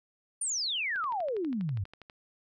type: exponential sweep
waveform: sine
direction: down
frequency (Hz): 9610 to 89.6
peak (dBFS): -29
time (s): 0.41-1.84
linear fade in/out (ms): 5
type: click train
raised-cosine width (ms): 0.3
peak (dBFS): -32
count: 15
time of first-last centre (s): 0.96-2.098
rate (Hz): 12.3
effects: none